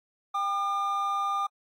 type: tone pair together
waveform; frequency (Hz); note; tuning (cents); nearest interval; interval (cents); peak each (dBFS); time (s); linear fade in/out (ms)
triangle; 793 / 1206.8; G5 / D6; +20 / +47; perfect fifth; 727; -30 / -25; 0.34-1.47; 10
effects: AAC 64 kbps